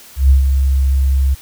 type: tone with ADSR envelope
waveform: sine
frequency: 67.4 Hz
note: C#2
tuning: 48 cents flat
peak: -4 dBFS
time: 0.16-1.35 s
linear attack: 140 ms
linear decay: 120 ms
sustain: -6 dB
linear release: 16 ms
effects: white hiss -40 dBFS RMS until 1.41 s